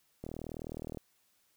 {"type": "click train", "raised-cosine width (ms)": 2, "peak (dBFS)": -27, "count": 30, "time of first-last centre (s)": [0.24, 0.972], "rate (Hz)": 39.6, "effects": ["white hiss -72 dBFS RMS until 1.56 s"]}